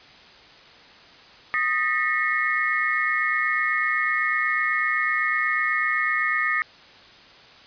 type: tone cluster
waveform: sine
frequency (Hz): 1243 / 1796 / 1924 / 2165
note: D#6 / A6 / B6 / C#7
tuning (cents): -2 / +35 / -46 / -41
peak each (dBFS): -26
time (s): 1.54-6.62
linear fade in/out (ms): 0
effects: white hiss -48 dBFS RMS until 7.66 s + resampled to 11025 Hz